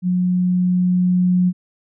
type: tone with level ramp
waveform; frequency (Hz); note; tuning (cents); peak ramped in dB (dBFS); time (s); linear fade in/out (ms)
sine; 180.7; F#3; -41; -15 to -12; 0.02-1.53; 50
effects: none